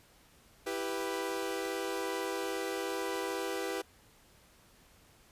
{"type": "chord", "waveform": "sawtooth", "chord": "E minor", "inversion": "none", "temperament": "equal", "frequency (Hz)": [329.6, 392, 493.9], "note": ["E4", "G4", "B4"], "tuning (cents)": [0, 0, 0], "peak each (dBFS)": [-36, -33, -34], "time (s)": [0.66, 3.82], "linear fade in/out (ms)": 10, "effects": ["pink hiss -62 dBFS RMS until 5.31 s", "resampled to 32000 Hz"]}